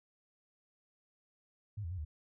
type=tone with pitch steps; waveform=sine; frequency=104.3 / 83.4 / 92.9 / 76 Hz; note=G#2 / E2 / F#2 / D#2; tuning=+8 / +21 / +7 / -40 cents; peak=-37 dBFS; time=1.77-2.05 s; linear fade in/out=10 ms; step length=70 ms; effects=none